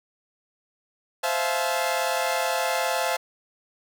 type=chord; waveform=sawtooth; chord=F major seventh; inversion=second; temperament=equal with one note detuned; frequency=523.3 / 659.3 / 698.5 / 861.9 Hz; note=C5 / E5 / F5 / A5; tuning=0 / 0 / 0 / -36 cents; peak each=-25 dBFS; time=1.23-3.17 s; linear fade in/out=10 ms; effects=none

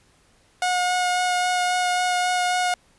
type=tone with vibrato; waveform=sawtooth; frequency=723 Hz; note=F#5; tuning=40 cents flat; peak=-16 dBFS; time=0.62-2.74 s; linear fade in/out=2 ms; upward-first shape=sine; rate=3.7 Hz; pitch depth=10 cents each way; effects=pink hiss -59 dBFS RMS until 2.98 s + resampled to 24000 Hz

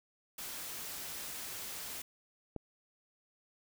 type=noise; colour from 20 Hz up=white; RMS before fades=-43 dBFS; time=0.38-2.02 s; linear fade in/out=5 ms
type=click; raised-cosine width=2 ms; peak=-26 dBFS; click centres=2.563 s
effects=none

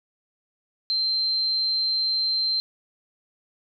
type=tone; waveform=sine; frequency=4129 Hz; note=C8; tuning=24 cents flat; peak=-21 dBFS; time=0.9-2.6 s; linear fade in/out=0 ms; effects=none

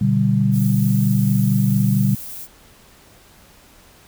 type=chord; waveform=sine; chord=G major; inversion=first; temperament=just; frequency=122.5 / 147 / 196 Hz; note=B2 / D3 / G3; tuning=-14 / +2 / 0 cents; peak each=-18 / -20 / -17 dBFS; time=0.01-2.15 s; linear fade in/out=5 ms
type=noise; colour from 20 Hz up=violet; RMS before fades=-33 dBFS; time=0.51-2.48 s; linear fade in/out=50 ms
effects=pink hiss -49 dBFS RMS until 4.07 s

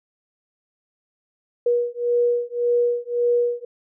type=beating tone pair; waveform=sine; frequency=479.9 / 481.7 Hz; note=B4 / B4; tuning=-50 / -43 cents; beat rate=1.8 Hz; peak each=-21 dBFS; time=1.66-3.65 s; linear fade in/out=5 ms; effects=none

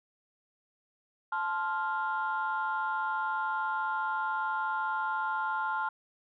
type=chord; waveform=sine; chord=F major; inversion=first; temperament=equal with one note detuned; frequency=872.4 / 1046.5 / 1396.9 Hz; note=A5 / C6 / F6; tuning=-15 / 0 / 0 cents; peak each=-32 / -34 / -32 dBFS; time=1.32-5.89 s; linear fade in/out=5 ms; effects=tanh soft clip ceiling -22 dBFS

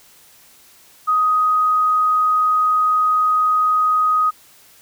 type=tone; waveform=sine; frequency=1252 Hz; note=D#6; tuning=10 cents sharp; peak=-13 dBFS; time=1.07-4.31 s; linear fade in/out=20 ms; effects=white hiss -49 dBFS RMS until 4.81 s

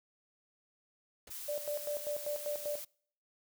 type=noise with exponential decay; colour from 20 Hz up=pink; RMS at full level=-45 dBFS; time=1.27-1.35 s; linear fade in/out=5 ms; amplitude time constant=16 ms
type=noise; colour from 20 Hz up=blue; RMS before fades=-44 dBFS; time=1.3-2.85 s; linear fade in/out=10 ms
type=tone with tremolo; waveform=sine; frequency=587.3 Hz; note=D5; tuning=in tune; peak=-33 dBFS; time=1.48-2.8 s; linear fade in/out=10 ms; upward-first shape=square; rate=5.1 Hz; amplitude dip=75%
effects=noise-tail reverb RT60 0.6 s tail -26 dB re dry

